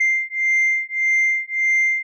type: beating tone pair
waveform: sine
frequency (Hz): 2093 / 2094.7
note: C7 / C7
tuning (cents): 0 / +1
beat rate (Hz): 1.7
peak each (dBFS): -18 / -18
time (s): 0-2.03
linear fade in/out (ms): 10
effects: tanh soft clip ceiling -12 dBFS